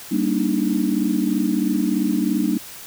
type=chord; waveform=sine; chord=Eb major seventh; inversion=first; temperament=equal with one note detuned; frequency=196 / 233.1 / 288 / 311.1 Hz; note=G3 / Bb3 / D4 / Eb4; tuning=0 / 0 / -34 / 0 cents; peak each=-23 dBFS; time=0.11-2.58 s; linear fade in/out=10 ms; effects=white hiss -38 dBFS RMS until 2.86 s